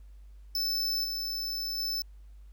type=tone with level steps; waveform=square; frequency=5274 Hz; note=E8; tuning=in tune; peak=-28 / -32 / -30 dBFS; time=0.55-2.02 s; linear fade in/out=2 ms; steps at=1.04 / 1.78 s; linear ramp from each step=5 ms; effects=added 50 Hz sine -47 dBFS peak until 2.52 s + pink hiss -72 dBFS RMS until 2.52 s